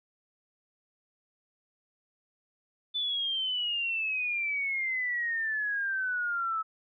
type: exponential sweep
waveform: sine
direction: down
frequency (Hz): 3520 to 1296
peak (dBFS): -28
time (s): 2.94-6.63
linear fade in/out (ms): 20
effects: none